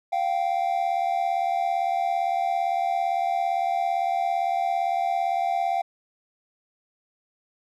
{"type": "tone pair together", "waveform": "triangle", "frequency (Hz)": [698.5, 776.2], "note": ["F5", "G5"], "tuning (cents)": [0, -17], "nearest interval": "major second", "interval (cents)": 183, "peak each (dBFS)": -23, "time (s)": [0.12, 5.82], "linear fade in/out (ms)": 10, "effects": []}